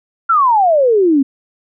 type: exponential sweep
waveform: sine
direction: down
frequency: 1396.9 to 261.6 Hz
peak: -8 dBFS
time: 0.29-1.23 s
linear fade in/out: 10 ms
effects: none